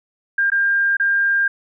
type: tone with dropouts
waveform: sine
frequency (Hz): 1601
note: G6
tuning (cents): +36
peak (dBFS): -14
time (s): 0.38-1.48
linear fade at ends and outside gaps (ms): 5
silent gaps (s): 0.502-0.518 / 0.969-0.998
effects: none